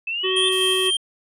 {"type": "linear sweep", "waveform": "sine", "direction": "up", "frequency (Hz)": [2600, 3520], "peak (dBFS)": -23, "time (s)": [0.07, 0.49], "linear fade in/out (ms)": 5}
{"type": "harmonic tone", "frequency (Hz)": 374.7, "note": "F#4", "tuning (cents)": 22, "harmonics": [1, 3, 5, 7, 9], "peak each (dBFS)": [-22, -31, -32, -28, -34], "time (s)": [0.23, 0.91], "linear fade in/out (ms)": 20}
{"type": "tone with tremolo", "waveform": "square", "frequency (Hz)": 3170, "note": "G7", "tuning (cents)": 19, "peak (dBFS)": -19, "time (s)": [0.36, 0.97], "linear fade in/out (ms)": 5, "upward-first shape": "square", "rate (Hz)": 4, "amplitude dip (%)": 25}
{"type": "noise", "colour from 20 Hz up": "blue", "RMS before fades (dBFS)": -37, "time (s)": [0.51, 0.89], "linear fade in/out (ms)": 20}
{"effects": ["resampled to 32000 Hz"]}